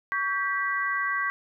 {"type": "tone cluster", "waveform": "sine", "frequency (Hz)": [1130, 1578, 1956], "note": ["C#6", "G6", "B6"], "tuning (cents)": [33, 11, -17], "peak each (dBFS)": -29, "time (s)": [0.12, 1.3], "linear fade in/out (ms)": 0, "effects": []}